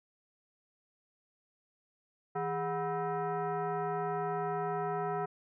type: tone with frequency modulation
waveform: sine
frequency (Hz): 162.5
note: E3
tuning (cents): -24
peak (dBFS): -31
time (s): 2.35-5.26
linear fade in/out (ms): 10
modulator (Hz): 572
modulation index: 1.8
effects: none